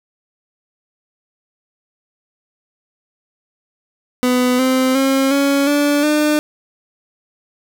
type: tone with pitch steps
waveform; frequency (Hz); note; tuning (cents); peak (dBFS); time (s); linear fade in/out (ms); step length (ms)
30% pulse; 250 / 259.4 / 269.2 / 279.3 / 289.8 / 300.8; B3 / C4 / C4 / C#4 / D4 / D4; +21 / -15 / +49 / +13 / -23 / +42; -10; 4.23-6.39; 0; 360
effects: none